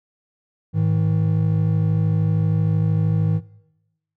triangle tone pair together, 106.4 / 159.42 Hz, G#2 / D#3, +42 / +42 cents, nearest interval perfect fifth, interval 700 cents, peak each -17 dBFS, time 0.73-3.41 s, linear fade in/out 50 ms, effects noise-tail reverb RT60 0.9 s tail -19 dB re dry

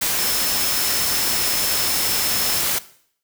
sine tone in noise, 5274 Hz, E8, in tune, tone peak -27 dBFS, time 0.18-2.61 s, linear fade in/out 10 ms, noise white, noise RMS -21 dBFS, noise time 0.01-2.79 s, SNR -9 dB, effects noise-tail reverb RT60 0.6 s tail -17 dB re dry

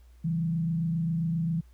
sine tone with frequency modulation, 164.81 Hz, E3, in tune, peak -25 dBFS, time 0.24-1.61 s, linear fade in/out 10 ms, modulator 27.5 Hz, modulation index 0.49, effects added 60 Hz sine -51 dBFS peak until 1.73 s + pink hiss -68 dBFS RMS until 1.73 s

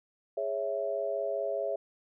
sine chord, C# minor, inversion second, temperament equal, 415.3 / 554.4 / 659.3 Hz, G#4 / C#5 / E5, 0 / 0 / 0 cents, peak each -36 / -33 / -33 dBFS, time 0.37-1.76 s, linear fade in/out 5 ms, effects none

